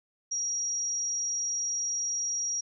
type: tone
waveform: sine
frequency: 5690 Hz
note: F8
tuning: 31 cents sharp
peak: -28 dBFS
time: 0.31-2.61 s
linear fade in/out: 10 ms
effects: none